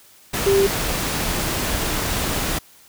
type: tone in noise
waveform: sine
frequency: 393.6 Hz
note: G4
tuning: 7 cents sharp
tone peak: -13 dBFS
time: 0.46-0.67 s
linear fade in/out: 10 ms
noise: pink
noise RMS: -23 dBFS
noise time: 0.33-2.59 s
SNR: +7 dB
effects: white hiss -50 dBFS RMS until 2.88 s